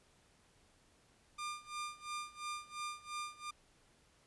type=tone with tremolo; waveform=sawtooth; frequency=1200 Hz; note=D6; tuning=37 cents sharp; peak=-35 dBFS; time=1.38-3.51 s; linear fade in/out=10 ms; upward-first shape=sine; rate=2.9 Hz; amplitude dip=90%; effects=pink hiss -69 dBFS RMS until 4.26 s + resampled to 24000 Hz